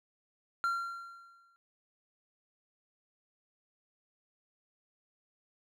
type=tone with exponential decay; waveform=triangle; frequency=1376 Hz; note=F6; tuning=26 cents flat; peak=-25 dBFS; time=0.64-1.56 s; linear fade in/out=0 ms; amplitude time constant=200 ms; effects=none